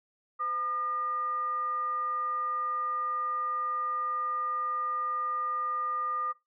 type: tone with frequency modulation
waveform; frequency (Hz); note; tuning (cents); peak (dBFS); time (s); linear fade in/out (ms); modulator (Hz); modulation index
sine; 1211; D#6; -47; -29; 0.39-6.33; 20; 697; 0.21
effects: noise-tail reverb RT60 0.2 s tail -18 dB re dry